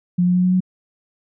sine tone with pitch steps, 177.6 / 179.25 / 180.91 / 182.59 / 184.29 Hz, F3 / F3 / F#3 / F#3 / F#3, +29 / +45 / -39 / -23 / -7 cents, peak -13 dBFS, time 0.18-0.605 s, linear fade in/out 10 ms, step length 85 ms, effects none

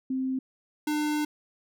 sine / square tone pair in turn, 261.6 / 300.3 Hz, C4 / D4, 0 / +39 cents, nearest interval major second, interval 239 cents, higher second, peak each -26 dBFS, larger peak neither, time 0.1-0.39 / 0.87-1.25 s, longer second, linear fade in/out 5 ms, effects none

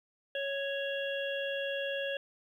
harmonic tone, 554 Hz, C#5, 1 cent flat, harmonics 1 / 3 / 5 / 6, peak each -34 / -39 / -41 / -42 dBFS, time 0.35-2.17 s, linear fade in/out 2 ms, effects 11-bit

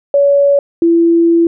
sine tone pair in turn, 565 / 336 Hz, C#5 / E4, +33 / +33 cents, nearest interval major sixth, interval 900 cents, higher first, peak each -6 dBFS, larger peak neither, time 0.14-0.59 / 0.82-1.47 s, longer second, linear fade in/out 2 ms, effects none

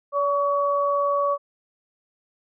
sine tone pair together, 571 / 1129.2 Hz, D5 / C#6, -49 / +32 cents, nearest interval octave, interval 1181 cents, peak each -22 dBFS, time 0.12-1.38 s, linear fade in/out 50 ms, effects none

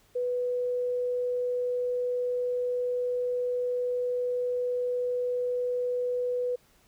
sine tone, 493.9 Hz, B4, in tune, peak -26 dBFS, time 0.15-6.56 s, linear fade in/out 10 ms, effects pink hiss -63 dBFS RMS until 6.87 s

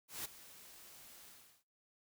white noise with ADSR envelope, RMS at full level -41 dBFS, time 0.08-1.64 s, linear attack 170 ms, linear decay 10 ms, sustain -16 dB, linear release 370 ms, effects noise-tail reverb RT60 0.4 s tail -26 dB re dry

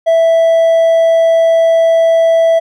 triangle tone with hard clipping, 659 Hz, E5, 1 cent flat, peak -7 dBFS, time 0.06-2.6 s, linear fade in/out 20 ms, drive 5 dB, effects none

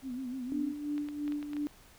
sine tone with vibrato, 255.1 Hz, C4, 44 cents flat, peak -35 dBFS, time 0.02-0.74 s, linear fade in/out 50 ms, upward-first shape sine, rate 6.6 Hz, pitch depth 87 cents each way
sine tone with tremolo, 293.7 Hz, D4, in tune, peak -30 dBFS, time 0.52-1.67 s, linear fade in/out 0 ms, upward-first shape sine, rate 2.9 Hz, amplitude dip 60%
clicks, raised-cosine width 0.3 ms, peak -31 dBFS, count 7, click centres 0.98 / 1.087 / 1.279 / 1.322 / 1.428 / 1.533 / 1.567 s
effects pink hiss -58 dBFS RMS until 1.98 s

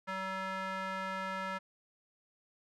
square tone with band-pass filter, 190 Hz, F#3, 46 cents sharp, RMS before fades -38 dBFS, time 0.07-1.59 s, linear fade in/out 20 ms, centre 1400 Hz, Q 1.6, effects none

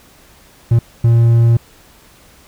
triangle tone bursts at uneven times, 116.54 Hz, A#2, in tune, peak -5 dBFS, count 2, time 0.71-0.79 / 1.04-1.57 s, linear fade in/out 5 ms, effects pink hiss -46 dBFS RMS until 2.47 s

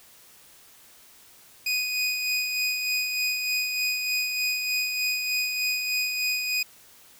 25% pulse tone with tremolo, 2489 Hz, D#7, in tune, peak -19 dBFS, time 1.66-6.63 s, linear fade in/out 5 ms, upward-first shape sine, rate 3.3 Hz, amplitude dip 40%, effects white hiss -53 dBFS RMS until 7.19 s

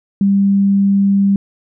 sine tone, 198 Hz, G3, 18 cents sharp, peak -9 dBFS, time 0.21-1.36 s, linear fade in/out 2 ms, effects none

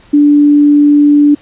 sine tone, 291.9 Hz, D4, 10 cents flat, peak -3 dBFS, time 0.13-1.35 s, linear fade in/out 10 ms, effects pink hiss -43 dBFS RMS until 1.41 s + resampled to 8000 Hz

